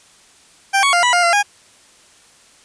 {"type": "tone with pitch steps", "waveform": "20% pulse", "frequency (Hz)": [786, 1115, 699, 981, 705, 686, 818], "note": ["G5", "C#6", "F5", "B5", "F5", "F5", "G#5"], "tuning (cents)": [4, 10, 1, -12, 16, -31, -26], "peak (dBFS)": -7, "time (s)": [0.73, 1.43], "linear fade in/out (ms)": 20, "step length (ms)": 100, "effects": ["white hiss -49 dBFS RMS until 2.64 s", "resampled to 22050 Hz"]}